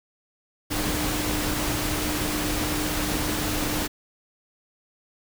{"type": "tone in noise", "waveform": "sine", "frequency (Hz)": 302.2, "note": "D4", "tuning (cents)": 50, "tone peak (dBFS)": -30, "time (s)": [0.7, 3.88], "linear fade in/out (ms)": 20, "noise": "pink", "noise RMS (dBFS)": -27, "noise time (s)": [0.7, 3.88], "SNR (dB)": -6, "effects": []}